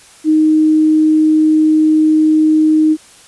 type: tone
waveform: sine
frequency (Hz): 311.1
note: D#4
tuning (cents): 0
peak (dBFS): -7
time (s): 0.24-2.97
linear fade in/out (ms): 50
effects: white hiss -42 dBFS RMS until 3.27 s + resampled to 24000 Hz